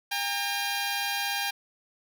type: tone pair together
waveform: 10% pulse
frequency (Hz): 803.6 / 921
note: G5 / A#5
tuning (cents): +43 / -21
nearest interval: major second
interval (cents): 236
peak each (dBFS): -20 / -27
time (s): 0.11-1.51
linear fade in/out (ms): 10
effects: none